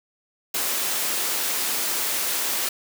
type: high-pass noise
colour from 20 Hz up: white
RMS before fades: -25 dBFS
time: 0.54-2.69 s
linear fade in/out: 5 ms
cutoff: 250 Hz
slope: 12 dB/octave
effects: none